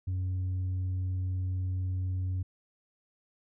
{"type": "tone", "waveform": "sine", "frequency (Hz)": 92.4, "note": "F#2", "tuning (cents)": -2, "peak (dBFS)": -26, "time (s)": [0.07, 2.43], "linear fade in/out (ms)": 10, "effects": ["tanh soft clip ceiling -28 dBFS"]}